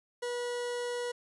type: tone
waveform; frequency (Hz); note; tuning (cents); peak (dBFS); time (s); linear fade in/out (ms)
40% pulse; 485.2; B4; -31; -32; 0.22-1.12; 10
effects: resampled to 24000 Hz + 11-bit